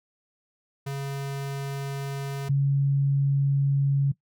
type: tone pair in turn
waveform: square / sine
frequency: 138.59 / 139.18 Hz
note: C#3 / C#3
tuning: 0 / +7 cents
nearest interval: unison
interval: 7 cents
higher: second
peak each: -30 / -19 dBFS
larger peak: second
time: 0.86-2.49 / 2.49-4.12 s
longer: neither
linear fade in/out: 10 ms
effects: noise-tail reverb RT60 0.1 s tail -18 dB re dry